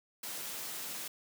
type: high-pass noise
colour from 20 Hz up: white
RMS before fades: -41 dBFS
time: 0.23-1.08 s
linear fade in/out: 5 ms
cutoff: 130 Hz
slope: 48 dB/octave
effects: none